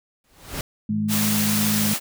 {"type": "noise with exponential growth", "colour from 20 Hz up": "pink", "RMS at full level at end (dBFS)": -26, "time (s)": [0.24, 0.61], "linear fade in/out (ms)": 2, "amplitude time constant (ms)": 80}
{"type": "harmonic tone", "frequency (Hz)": 52.8, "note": "G#1", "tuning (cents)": 29, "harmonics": [2, 3, 4], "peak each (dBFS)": [-30, -33, -21], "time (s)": [0.89, 1.94], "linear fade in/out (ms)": 5}
{"type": "high-pass noise", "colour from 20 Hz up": "white", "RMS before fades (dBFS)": -24, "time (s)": [1.08, 2], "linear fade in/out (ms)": 50, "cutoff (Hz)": 180, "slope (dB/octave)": 48}
{"effects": []}